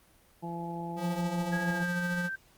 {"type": "harmonic tone", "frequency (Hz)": 170, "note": "F3", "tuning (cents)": -46, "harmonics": [1, 2, 3, 4, 5], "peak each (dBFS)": [-37, -41, -47, -45, -39], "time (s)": [0.42, 1.84], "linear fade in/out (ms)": 20}
{"type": "tone with tremolo", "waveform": "square", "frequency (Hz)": 176.6, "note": "F3", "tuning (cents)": 20, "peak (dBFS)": -30, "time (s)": [0.96, 2.3], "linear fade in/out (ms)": 50, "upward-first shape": "sine", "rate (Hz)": 14, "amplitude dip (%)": 35}
{"type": "tone with pitch glide", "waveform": "sine", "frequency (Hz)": [1644, 1563.4], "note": ["G#6", "G6"], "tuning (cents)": [-18, -5], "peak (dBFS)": -33, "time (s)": [1.52, 2.36], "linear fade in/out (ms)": 10, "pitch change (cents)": -87, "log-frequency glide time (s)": [1.63, 1.96]}
{"effects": ["pink hiss -62 dBFS RMS until 2.57 s", "Opus 32 kbps"]}